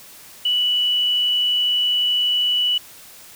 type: tone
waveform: sine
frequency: 2956 Hz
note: F#7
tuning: 2 cents flat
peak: -16 dBFS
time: 0.45-2.78 s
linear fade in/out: 5 ms
effects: white hiss -43 dBFS RMS until 3.35 s